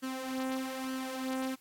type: tone with flanger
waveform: sawtooth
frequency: 261.6 Hz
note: C4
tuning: in tune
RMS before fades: -36 dBFS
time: 0.02-1.56 s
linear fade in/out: 20 ms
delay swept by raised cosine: 0.65 to 3.95 ms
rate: 1.1 Hz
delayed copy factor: +0.6
effects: white hiss -65 dBFS RMS until 1.6 s + AAC 64 kbps